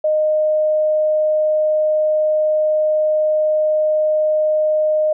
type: tone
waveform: sine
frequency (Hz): 616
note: D#5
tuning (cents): -17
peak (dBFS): -13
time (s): 0.04-5.13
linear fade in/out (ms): 5
effects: none